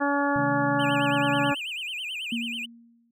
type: harmonic tone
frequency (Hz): 284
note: C#4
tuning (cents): +42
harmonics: 1 / 2 / 3 / 4 / 5 / 6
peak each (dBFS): -26 / -29 / -28 / -31 / -31 / -31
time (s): 0-1.55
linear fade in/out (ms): 20
type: chord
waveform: sine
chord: A diminished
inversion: first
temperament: equal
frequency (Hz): 130.81 / 155.56 / 220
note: C3 / Eb3 / A3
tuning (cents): 0 / 0 / 0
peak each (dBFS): -32 / -34 / -37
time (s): 0.36-1.52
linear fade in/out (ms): 0
type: tone with vibrato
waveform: triangle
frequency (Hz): 2742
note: F7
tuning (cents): -32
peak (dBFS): -29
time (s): 0.79-2.66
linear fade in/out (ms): 10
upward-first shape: sine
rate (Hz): 9.2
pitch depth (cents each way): 230
type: tone with exponential decay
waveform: sine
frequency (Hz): 233.5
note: A#3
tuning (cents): +3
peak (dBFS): -25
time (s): 2.32-3.11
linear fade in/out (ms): 5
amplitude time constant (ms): 170
effects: none